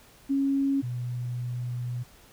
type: tone pair in turn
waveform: sine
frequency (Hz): 275.1 / 122.54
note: C#4 / B2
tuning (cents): -13 / -13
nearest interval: octave + major second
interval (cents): 1400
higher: first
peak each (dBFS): -22 / -29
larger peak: first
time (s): 0.29-0.82 / 0.82-2.04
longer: second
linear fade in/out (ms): 20
effects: pink hiss -55 dBFS RMS until 2.32 s